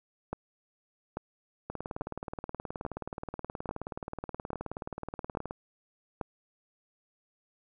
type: two click trains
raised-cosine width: 1 ms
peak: -19 / -22 dBFS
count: 8 / 73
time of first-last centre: 0.33-6.212 / 1.7-5.51 s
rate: 1.19 / 18.9 Hz
effects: none